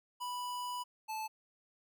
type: tone pair in turn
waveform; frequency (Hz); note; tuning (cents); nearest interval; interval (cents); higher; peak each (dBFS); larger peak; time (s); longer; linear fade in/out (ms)
square; 986 / 872.4; B5 / A5; -3 / -15; major second; 212; first; -38 / -38; neither; 0.2-0.84 / 1.08-1.28; first; 20
effects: none